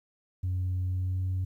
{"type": "tone with pitch glide", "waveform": "sine", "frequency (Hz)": [91.7, 92.87], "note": ["F#2", "F#2"], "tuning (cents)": [-15, 7], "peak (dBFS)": -25, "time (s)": [0.43, 1.45], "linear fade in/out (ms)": 10, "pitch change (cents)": 22, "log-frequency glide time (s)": [0.85, 1.25], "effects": ["tanh soft clip ceiling -25 dBFS", "11-bit"]}